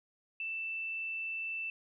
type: tone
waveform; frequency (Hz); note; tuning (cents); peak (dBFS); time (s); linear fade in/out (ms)
sine; 2658; E7; +14; -35; 0.4-1.7; 2
effects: none